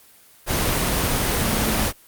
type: tone in noise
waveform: sine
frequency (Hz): 216.5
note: A3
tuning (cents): -28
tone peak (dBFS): -26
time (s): 1.4-1.88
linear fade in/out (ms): 50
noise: pink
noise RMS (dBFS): -21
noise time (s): 0.46-1.93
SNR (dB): -8
effects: white hiss -51 dBFS RMS until 2.07 s + Opus 24 kbps